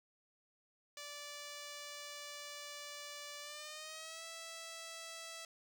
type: tone with pitch glide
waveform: 5% pulse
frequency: 583 to 658.2 Hz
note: D5 to E5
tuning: -13 to -3 cents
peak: -35 dBFS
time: 0.97-5.45 s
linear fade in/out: 2 ms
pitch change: +210 cents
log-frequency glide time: 3.41-4.24 s
effects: none